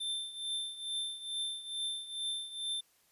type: tone with tremolo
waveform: square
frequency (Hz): 3563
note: A7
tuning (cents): +21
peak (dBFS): -33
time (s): 0-2.81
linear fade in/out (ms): 10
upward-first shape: triangle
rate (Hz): 2.3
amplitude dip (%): 80
effects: white hiss -69 dBFS RMS until 3.11 s + resampled to 32000 Hz